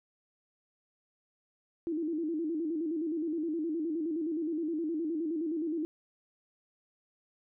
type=tone with vibrato; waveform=sine; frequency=320.5 Hz; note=E4; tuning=49 cents flat; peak=-30 dBFS; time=1.87-5.85 s; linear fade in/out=0 ms; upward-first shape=square; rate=9.6 Hz; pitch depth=88 cents each way; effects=none